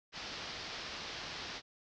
white low-pass noise, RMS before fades -44 dBFS, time 0.12-1.62 s, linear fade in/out 50 ms, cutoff 5400 Hz, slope 48 dB/octave, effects none

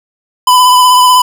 square tone with vibrato, 1002 Hz, B5, 25 cents sharp, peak -4 dBFS, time 0.47-1.22 s, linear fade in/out 5 ms, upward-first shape triangle, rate 16 Hz, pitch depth 28 cents each way, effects none

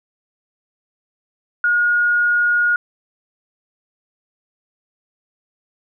sine tone, 1437 Hz, F6, 49 cents sharp, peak -13 dBFS, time 1.64-2.76 s, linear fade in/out 2 ms, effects none

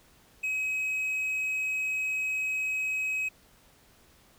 triangle tone, 2544 Hz, D#7, 38 cents sharp, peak -26 dBFS, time 0.43-3.29 s, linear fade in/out 10 ms, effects pink hiss -60 dBFS RMS until 4.38 s

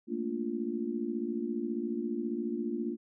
sine chord, Bb major seventh, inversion third, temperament just, 218.5 / 233.1 / 291.4 / 349.6 Hz, A3 / Bb3 / D4 / F4, -12 / 0 / -13 / +2 cents, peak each -39 / -35 / -38 / -36 dBFS, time 0.07-2.97 s, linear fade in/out 50 ms, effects none

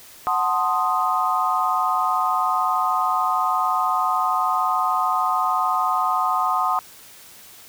sine chord, F# diminished seventh, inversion none, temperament equal, 740 / 880 / 1046.5 / 1244.5 Hz, F#5 / A5 / C6 / Eb6, 0 / 0 / 0 / 0 cents, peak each -24 / -27 / -23 / -22 dBFS, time 0.27-6.79 s, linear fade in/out 0 ms, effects white hiss -45 dBFS RMS until 7.68 s

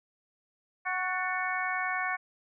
harmonic tone with a mistuned harmonic, 370 Hz, F#4, in tune, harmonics 2 / 3 / 4 / 5 / 6, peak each -35 / -35 / -35 / -35 / -35 dBFS, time 0.85-2.17 s, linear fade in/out 20 ms, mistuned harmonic 5, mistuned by -57 cents, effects none

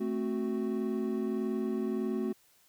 triangle chord, F# diminished, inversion first, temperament equal, 220 / 261.6 / 370 Hz, A3 / C4 / F#4, 0 / 0 / 0 cents, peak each -31 / -34 / -32 dBFS, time 0-2.33 s, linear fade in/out 10 ms, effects white hiss -65 dBFS RMS until 2.68 s

